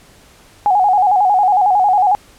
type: tone with vibrato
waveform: sine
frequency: 783 Hz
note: G5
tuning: 2 cents flat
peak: -9 dBFS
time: 0.66-2.15 s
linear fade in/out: 0 ms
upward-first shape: square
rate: 11 Hz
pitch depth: 95 cents each way
effects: pink hiss -46 dBFS RMS until 2.38 s + low-pass 12000 Hz 12 dB/octave